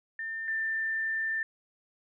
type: tone pair in turn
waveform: sine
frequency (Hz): 1800 / 1785.5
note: A6 / A6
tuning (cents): +39 / +25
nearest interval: unison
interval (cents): 14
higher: first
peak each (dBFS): -33 / -28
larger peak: second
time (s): 0.19-0.48 / 0.48-1.43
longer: second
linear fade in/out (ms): 2
effects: none